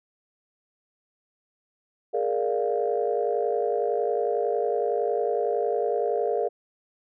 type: chord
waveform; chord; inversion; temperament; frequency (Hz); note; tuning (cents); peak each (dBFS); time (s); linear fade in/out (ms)
sine; Bb dominant seventh; third; equal; 415.3 / 466.2 / 587.3 / 698.5; Ab4 / Bb4 / D5 / F5; 0 / 0 / 0 / 0; -27 / -26 / -30 / -29; 2.13-6.49; 20
effects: tanh soft clip ceiling -12 dBFS